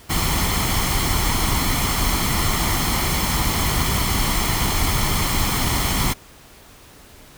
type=noise with comb filter; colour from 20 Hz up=pink; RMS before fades=-20 dBFS; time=0.09-6.14 s; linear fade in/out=20 ms; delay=0.94 ms; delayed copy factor=+0.55; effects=pink hiss -46 dBFS RMS until 7.37 s